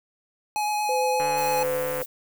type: tone with vibrato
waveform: square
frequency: 841 Hz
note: G#5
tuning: 22 cents sharp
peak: -24 dBFS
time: 0.56-1.63 s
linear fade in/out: 0 ms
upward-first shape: sine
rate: 8.7 Hz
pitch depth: 10 cents each way
type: tone with tremolo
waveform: sine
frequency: 509 Hz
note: C5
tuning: 48 cents flat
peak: -23 dBFS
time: 0.89-2.03 s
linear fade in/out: 2 ms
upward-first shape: sine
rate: 1.6 Hz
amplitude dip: 40%
type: click train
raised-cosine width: 0.5 ms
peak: -19 dBFS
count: 121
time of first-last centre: 1.2-2.016 s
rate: 147 Hz
type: noise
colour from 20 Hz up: violet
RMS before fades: -36 dBFS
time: 1.37-2.06 s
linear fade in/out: 10 ms
effects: none